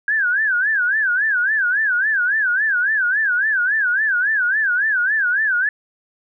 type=tone with vibrato; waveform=sine; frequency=1594 Hz; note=G6; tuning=28 cents sharp; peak=-15 dBFS; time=0.08-5.69 s; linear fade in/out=2 ms; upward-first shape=sine; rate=3.6 Hz; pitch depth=190 cents each way; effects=none